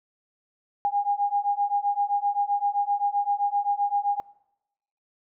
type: beating tone pair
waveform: sine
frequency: 809 / 816.7 Hz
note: G#5 / G#5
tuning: -46 / -29 cents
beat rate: 7.7 Hz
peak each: -25 dBFS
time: 0.85-4.2 s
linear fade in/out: 0 ms
effects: noise-tail reverb RT60 0.9 s tail -23 dB re dry